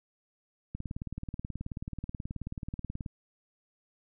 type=click train; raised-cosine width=5 ms; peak=-24 dBFS; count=44; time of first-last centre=0.75-3.062 s; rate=18.6 Hz; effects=none